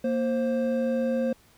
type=tone pair together; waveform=triangle; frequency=233.1 / 526.9 Hz; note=A#3 / C5; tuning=0 / +12 cents; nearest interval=octave + major second; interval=1412 cents; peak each=-24 / -24 dBFS; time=0.04-1.33 s; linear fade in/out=5 ms; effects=pink hiss -59 dBFS RMS until 1.57 s